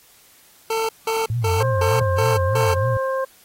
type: tone bursts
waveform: 25% pulse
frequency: 447.5 Hz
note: A4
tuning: 29 cents sharp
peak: -16 dBFS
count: 6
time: 0.7-2.74 s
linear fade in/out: 5 ms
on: 190 ms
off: 180 ms
type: tone with vibrato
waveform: sine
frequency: 103.83 Hz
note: G#2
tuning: in tune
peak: -19 dBFS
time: 1.3-2.97 s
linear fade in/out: 0 ms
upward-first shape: sine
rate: 3.3 Hz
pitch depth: 270 cents each way
type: harmonic tone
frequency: 530 Hz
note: C5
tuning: 22 cents sharp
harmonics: 1 / 2 / 3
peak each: -21 / -26 / -32 dBFS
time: 1.6-3.25 s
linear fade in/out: 10 ms
effects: white hiss -52 dBFS RMS until 3.44 s + AAC 48 kbps